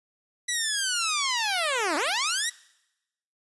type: linear two-way sweep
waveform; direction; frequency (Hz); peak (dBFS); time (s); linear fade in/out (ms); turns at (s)
10% pulse; down then up; 1975.5 to 277.2 to 1975.5; -16; 0.48-2.5; 10; 1.96
effects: noise-tail reverb RT60 0.9 s tail -21 dB re dry + resampled to 24000 Hz